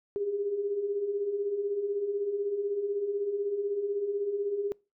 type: beating tone pair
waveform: sine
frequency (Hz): 390.6 / 406.6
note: G4 / G#4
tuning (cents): -6 / -37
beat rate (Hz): 16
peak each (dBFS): -37 / -29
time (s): 0.16-4.72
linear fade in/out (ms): 0
effects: noise-tail reverb RT60 0.3 s tail -26 dB re dry